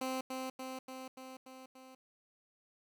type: tone with echo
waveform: 15% pulse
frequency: 260.4 Hz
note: C4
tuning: 8 cents flat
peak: -29 dBFS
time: 0.01-0.21 s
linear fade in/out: 5 ms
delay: 290 ms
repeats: 6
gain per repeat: -3 dB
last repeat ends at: 1.95 s
effects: none